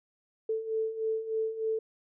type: beating tone pair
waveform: sine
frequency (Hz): 440 / 443.3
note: A4 / A4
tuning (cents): 0 / +13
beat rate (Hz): 3.3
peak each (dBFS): -35 / -30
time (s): 0.49-1.79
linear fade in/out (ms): 5
effects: none